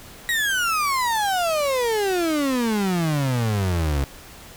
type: exponential sweep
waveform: 35% pulse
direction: down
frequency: 1926 to 66.7 Hz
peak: -18 dBFS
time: 0.29-4.04 s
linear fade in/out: 0 ms
effects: pink hiss -43 dBFS RMS until 4.56 s